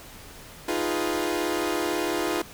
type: chord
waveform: sawtooth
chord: F half-diminished seventh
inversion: third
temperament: equal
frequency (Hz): 311.1 / 349.2 / 415.3 / 493.9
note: Eb4 / F4 / Ab4 / Cb5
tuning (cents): 0 / 0 / 0 / 0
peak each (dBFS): -26 / -24 / -28 / -30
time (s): 0.68-2.42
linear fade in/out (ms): 5
effects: pink hiss -45 dBFS RMS until 2.53 s